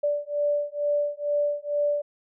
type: beating tone pair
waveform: sine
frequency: 583 / 585.2 Hz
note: D5 / D5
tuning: -13 / -6 cents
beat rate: 2.2 Hz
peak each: -26 dBFS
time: 0.03-2.02 s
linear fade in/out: 10 ms
effects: none